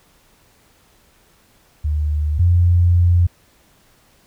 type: tone pair in turn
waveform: sine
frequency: 75.3 / 87.51 Hz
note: D2 / F2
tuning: +44 / +4 cents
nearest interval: minor third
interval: 260 cents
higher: second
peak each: -16 / -10 dBFS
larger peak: second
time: 1.84-2.39 / 2.39-3.27 s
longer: second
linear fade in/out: 10 ms
effects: pink hiss -55 dBFS RMS until 4.26 s